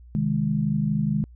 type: chord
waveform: sine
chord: Ab major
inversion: first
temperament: equal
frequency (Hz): 130.81 / 155.56 / 207.7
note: C3 / Eb3 / Ab3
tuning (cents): 0 / 0 / 0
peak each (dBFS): -29 / -24 / -24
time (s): 0.15-1.24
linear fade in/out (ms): 0
effects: added 60 Hz sine -44 dBFS peak until 1.35 s